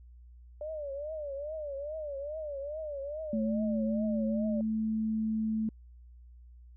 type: tone with vibrato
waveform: sine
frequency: 589 Hz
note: D5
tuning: 5 cents sharp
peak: -35 dBFS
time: 0.61-4.61 s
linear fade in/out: 2 ms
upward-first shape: triangle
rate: 2.4 Hz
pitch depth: 150 cents each way
type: tone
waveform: sine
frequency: 219.2 Hz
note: A3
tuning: 6 cents flat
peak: -28 dBFS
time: 3.33-5.69 s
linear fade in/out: 2 ms
effects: added 60 Hz sine -50 dBFS peak until 6.76 s